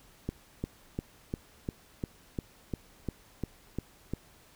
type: click train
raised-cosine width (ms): 3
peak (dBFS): -19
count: 12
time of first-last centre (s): 0.29-4.136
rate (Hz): 2.86
effects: pink hiss -59 dBFS RMS until 4.55 s